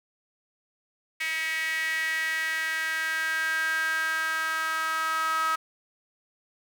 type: tone with high-pass filter sweep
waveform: sawtooth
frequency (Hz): 319.9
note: D#4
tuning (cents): +48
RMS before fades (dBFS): -28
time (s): 1.2-5.56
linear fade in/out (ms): 10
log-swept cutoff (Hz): 2100 to 1300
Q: 7.1
effects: none